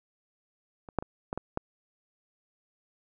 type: clicks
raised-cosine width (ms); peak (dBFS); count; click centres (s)
1; -30 / -11 / -24 / -18 / -19 / -15; 6; 0.888 / 0.987 / 1.025 / 1.329 / 1.376 / 1.574
effects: none